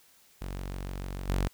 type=tone with level steps; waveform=sawtooth; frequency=46.69 Hz; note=F#1; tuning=16 cents sharp; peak=-31 / -22 dBFS; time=0.41-1.48 s; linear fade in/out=10 ms; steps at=1.28 s; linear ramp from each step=10 ms; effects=white hiss -61 dBFS RMS until 1.53 s